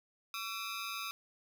15% pulse ring-modulated tone, 1244.5 Hz, D#6, in tune, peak -29 dBFS, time 0.34-1.11 s, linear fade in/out 0 ms, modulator 106 Hz, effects none

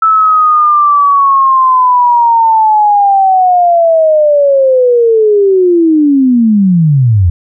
sine linear sweep, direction down, 1317 to 81.7 Hz, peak -4 dBFS, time 0.02-7.3 s, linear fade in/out 5 ms, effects none

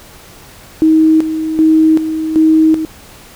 sine tone with tremolo, 316.5 Hz, D#4, 30 cents sharp, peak -5 dBFS, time 0.82-2.85 s, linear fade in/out 0 ms, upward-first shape square, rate 1.3 Hz, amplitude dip 65%, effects pink hiss -38 dBFS RMS until 3.35 s

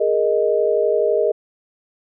sine chord, Ab suspended second, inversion none, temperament just, 415.3 / 467.2 / 623 Hz, Ab4 / Bb4 / Eb5, 0 / +4 / +2 cents, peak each -19 dBFS, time 0-1.32 s, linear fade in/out 10 ms, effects none

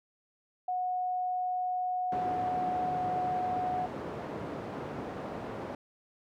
sine tone, 731 Hz, F#5, 21 cents flat, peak -29 dBFS, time 0.68-3.86 s, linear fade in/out 5 ms
white band-pass noise, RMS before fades -39 dBFS, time 2.12-5.75 s, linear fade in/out 2 ms, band 100 to 650 Hz, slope 12 dB/octave
effects none

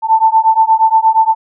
sine beating tone pair, 884 / 892.5 Hz, A5 / A5, +8 / +24 cents, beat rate 8.5 Hz, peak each -10 dBFS, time 0.02-1.35 s, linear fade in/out 50 ms, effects none

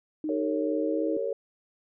sine tone with pitch glide, 308.9 to 318 Hz, D#4 to D#4, -12 to +38 cents, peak -28 dBFS, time 0.24-1.17 s, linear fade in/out 2 ms, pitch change +50 cents, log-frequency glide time 0.78-1.03 s
sine chord, G diminished, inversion none, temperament equal with one note detuned, 392 / 455 / 554.4 Hz, G4 / Bb4 / Db5, 0 / -42 / 0 cents, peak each -35 / -30 / -31 dBFS, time 0.29-1.33 s, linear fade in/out 2 ms
effects none

